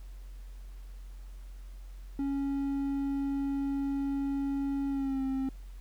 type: tone with pitch glide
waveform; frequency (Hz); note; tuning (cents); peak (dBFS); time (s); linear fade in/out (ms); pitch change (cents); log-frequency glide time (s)
triangle; 277.2 to 266.1; C#4 to C4; 0 to +29; -27; 2.19-5.49; 2; -71; 4.89-5.23
effects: added 45 Hz sine -42 dBFS peak until 5.8 s + pink hiss -63 dBFS RMS until 5.8 s